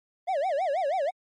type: tone with vibrato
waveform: triangle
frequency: 650 Hz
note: E5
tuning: 24 cents flat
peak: -22 dBFS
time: 0.27-1.11 s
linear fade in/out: 20 ms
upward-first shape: sine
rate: 6.2 Hz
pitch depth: 300 cents each way
effects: MP3 48 kbps